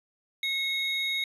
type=tone pair together; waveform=triangle; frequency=2172 / 3767 Hz; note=C#7 / A#7; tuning=-36 / +17 cents; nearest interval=minor seventh; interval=953 cents; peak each=-28 dBFS; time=0.43-1.24 s; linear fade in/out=2 ms; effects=resampled to 32000 Hz